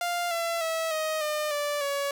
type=tone with pitch steps; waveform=sawtooth; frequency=698.5 / 673.9 / 650.2 / 627.3 / 605.3 / 584 / 563.4 Hz; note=F5 / E5 / E5 / D#5 / D#5 / D5 / C#5; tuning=0 / +38 / -24 / +14 / -48 / -10 / +28 cents; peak=-23 dBFS; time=0.01-2.11 s; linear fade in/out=2 ms; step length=300 ms; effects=none